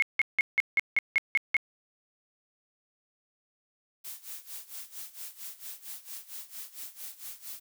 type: tone bursts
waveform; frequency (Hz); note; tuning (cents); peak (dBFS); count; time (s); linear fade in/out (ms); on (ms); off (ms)
sine; 2169; C#7; -38; -20; 9; 0-1.567; 0; 23; 170
type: noise with tremolo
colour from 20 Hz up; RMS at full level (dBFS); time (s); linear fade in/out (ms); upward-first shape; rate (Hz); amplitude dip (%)
blue; -40; 4.04-7.6; 10; sine; 4.4; 85
effects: none